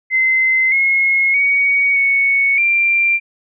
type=tone with pitch steps; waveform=sine; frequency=2062 / 2165 / 2244 / 2218 / 2370 Hz; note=C7 / C#7 / C#7 / C#7 / D7; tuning=-26 / -41 / +21 / 0 / +15 cents; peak=-11 dBFS; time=0.1-3.2 s; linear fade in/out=50 ms; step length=620 ms; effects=none